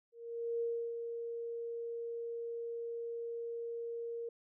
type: tone with ADSR envelope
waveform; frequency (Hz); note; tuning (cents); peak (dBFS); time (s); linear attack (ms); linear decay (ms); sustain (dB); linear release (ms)
sine; 466.2; A#4; 0; -32; 0.12-4.29; 490; 320; -6; 4
effects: none